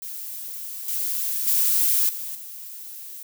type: noise with level steps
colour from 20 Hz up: violet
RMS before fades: -34 / -26 / -20 / -32 / -38 dBFS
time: 0.02-3.23 s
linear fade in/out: 2 ms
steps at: 0.88 / 1.47 / 2.09 / 2.35 s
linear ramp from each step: 2 ms
effects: none